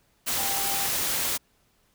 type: tone in noise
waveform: sine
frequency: 790 Hz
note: G5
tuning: 13 cents sharp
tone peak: -34 dBFS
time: 0.37-0.88 s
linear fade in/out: 20 ms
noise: white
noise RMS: -27 dBFS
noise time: 0.26-1.38 s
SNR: -10 dB
effects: pink hiss -66 dBFS RMS until 1.94 s